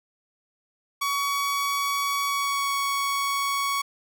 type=tone with pitch glide; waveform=sawtooth; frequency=1127 to 1116.6 Hz; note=C#6 to C#6; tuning=+28 to +12 cents; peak=-20 dBFS; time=1.01-3.82 s; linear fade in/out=10 ms; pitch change=-16 cents; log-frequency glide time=2.26-2.75 s; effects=none